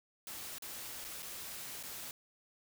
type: noise with dropouts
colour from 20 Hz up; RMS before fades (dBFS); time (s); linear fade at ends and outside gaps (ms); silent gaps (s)
white; -45; 0.27-2.11; 1; 0.584-0.622 / 1.044-1.048 / 1.223-1.228 / 1.828-1.835
effects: none